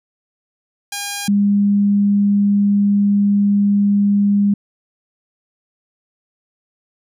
5% pulse / sine tone pair in turn, 810 / 202.5 Hz, G#5 / G#3, -43 / -43 cents, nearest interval 2 octaves, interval 2400 cents, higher first, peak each -11 dBFS, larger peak neither, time 0.92-1.28 / 1.28-4.54 s, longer second, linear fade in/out 5 ms, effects none

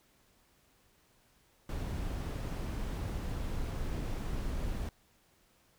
brown noise, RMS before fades -36 dBFS, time 1.69-4.89 s, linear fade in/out 2 ms, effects pink hiss -68 dBFS RMS until 5.78 s

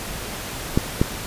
clicks, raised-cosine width 3 ms, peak -3 dBFS, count 2, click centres 0.775 / 1.015 s, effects pink hiss -31 dBFS RMS until 1.26 s + resampled to 32000 Hz

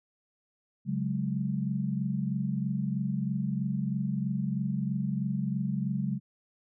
sine chord, C# suspended fourth, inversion none, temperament just, 138.59 / 184.79 / 207.9 Hz, C#3 / F#3 / G#3, 0 / -2 / +2 cents, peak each -32 dBFS, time 0.85-6.2 s, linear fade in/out 50 ms, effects none

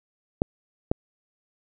clicks, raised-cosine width 2 ms, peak -7 dBFS, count 2, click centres 0.419 / 0.915 s, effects none

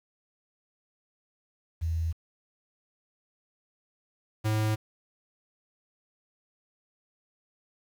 sine / square tone pair in turn, 81.9 / 108.26 Hz, E2 / A2, -11 / -28 cents, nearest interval perfect fourth, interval 483 cents, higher second, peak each -26 / -25 dBFS, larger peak second, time 1.81-2.13 / 4.44-4.76 s, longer neither, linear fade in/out 20 ms, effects 9-bit

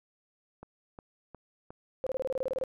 click train, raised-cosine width 1 ms, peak -31 dBFS, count 5, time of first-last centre 0.63-2.064 s, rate 2.79 Hz
sine tone bursts, 523.3 Hz, C5, in tune, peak -28 dBFS, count 12, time 2.04-2.638 s, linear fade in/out 0 ms, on 26 ms, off 26 ms
effects none

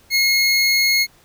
square tone pair together, 2160 / 4320 Hz, C#7 / C#8, -45 / -45 cents, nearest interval octave, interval 1200 cents, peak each -17 / -18 dBFS, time 0.1-1.07 s, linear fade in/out 50 ms, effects pink hiss -53 dBFS RMS until 1.24 s

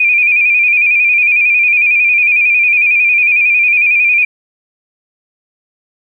sine tone with vibrato, 2422 Hz, D#7, 47 cents flat, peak -7 dBFS, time 0-4.25 s, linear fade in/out 5 ms, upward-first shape square, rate 11 Hz, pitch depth 41 cents each way, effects 8-bit

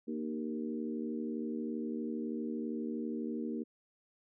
harmonic tone with a mistuned harmonic, 77.78 Hz, D#2, in tune, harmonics 3 / 4 / 5 / 6, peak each -37 / -40 / -43 / -46 dBFS, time 0.07-3.64 s, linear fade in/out 20 ms, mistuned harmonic 4, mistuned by -30 cents, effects none

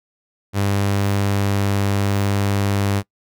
sawtooth tone, 99.9 Hz, G2, 33 cents sharp, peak -13 dBFS, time 0.53-3.03 s, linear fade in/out 50 ms, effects noise-tail reverb RT60 0.1 s tail -22 dB re dry

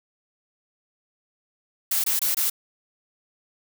blue noise bursts, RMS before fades -23 dBFS, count 4, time 1.91-2.499 s, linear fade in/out 5 ms, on 130 ms, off 23 ms, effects none

